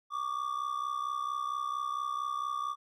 triangle ring-modulated tone, 1164 Hz, D6, 16 cents flat, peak -27 dBFS, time 0.1-2.76 s, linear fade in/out 50 ms, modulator 32.2 Hz, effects none

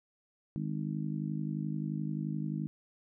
harmonic tone, 51.5 Hz, G#1, 14 cents flat, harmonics 3 / 4 / 5 / 6, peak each -35 / -37 / -42 / -42 dBFS, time 0.56-2.67 s, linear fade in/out 0 ms, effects none

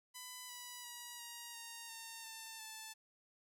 5% pulse tone with pitch steps, 1000 / 981.7 / 963.7 / 946.1 / 928.7 / 911.7 / 895 / 878.6 Hz, B5 / B5 / B5 / A#5 / A#5 / A#5 / A5 / A5, +21 / -11 / -43 / +25 / -7 / -39 / +29 / -3 cents, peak -36 dBFS, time 0.14-2.94 s, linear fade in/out 20 ms, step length 350 ms, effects none

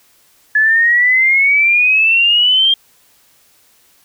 sine exponential sweep, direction up, 1710 to 3212 Hz, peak -8 dBFS, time 0.55-2.74 s, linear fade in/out 5 ms, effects white hiss -52 dBFS RMS until 4.04 s

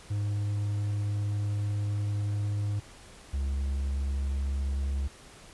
triangle tone pair in turn, 102.9 / 68.68 Hz, G#2 / C#2, -16 / -15 cents, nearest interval perfect fifth, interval 699 cents, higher first, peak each -25 dBFS, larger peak neither, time 0.1-2.8 / 3.33-5.08 s, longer first, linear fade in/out 10 ms, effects pink hiss -51 dBFS RMS until 5.53 s + resampled to 24000 Hz

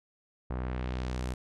sawtooth tone with low-pass filter sweep, 62.7 Hz, B1, 27 cents sharp, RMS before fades -34 dBFS, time 0.5-1.34 s, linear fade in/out 5 ms, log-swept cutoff 1200 to 11000 Hz, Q 1, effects none

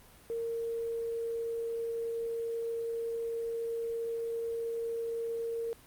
sine tone with quantisation, 461.1 Hz, A#4, 19 cents flat, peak -32 dBFS, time 0.3-5.73 s, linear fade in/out 0 ms, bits 10, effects pink hiss -57 dBFS RMS until 5.86 s + Opus 32 kbps

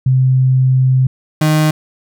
sine / 35% pulse tone pair in turn, 130 / 154.6 Hz, C3 / D#3, -11 / -11 cents, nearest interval minor third, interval 300 cents, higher second, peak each -8 dBFS, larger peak neither, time 0.06-1.07 / 1.41-1.71 s, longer first, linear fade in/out 5 ms, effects none

